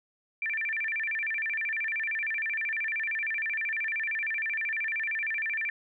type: tone with vibrato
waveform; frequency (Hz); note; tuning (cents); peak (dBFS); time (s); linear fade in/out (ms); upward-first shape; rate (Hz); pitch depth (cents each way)
sine; 2046; C7; -39; -28; 0.42-5.7; 2; square; 13; 240
effects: none